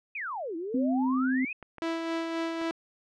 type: exponential two-way sweep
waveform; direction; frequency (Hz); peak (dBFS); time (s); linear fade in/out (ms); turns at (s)
sine; down then up; 2600 to 315.7 to 2600; -32; 0.15-1.53; 5; 0.56
type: tone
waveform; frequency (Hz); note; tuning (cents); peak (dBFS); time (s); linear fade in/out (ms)
sine; 259.3; C4; -15; -24; 0.74-1.45; 5
type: clicks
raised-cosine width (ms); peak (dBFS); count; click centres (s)
0.5; -29; 3; 1.627 / 1.783 / 2.615
type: tone with tremolo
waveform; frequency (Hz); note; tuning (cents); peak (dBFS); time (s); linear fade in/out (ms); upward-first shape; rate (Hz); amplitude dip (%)
sawtooth; 329.6; E4; 0; -24; 1.82-2.71; 0; sine; 3.8; 35
effects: low-pass 4000 Hz 12 dB/octave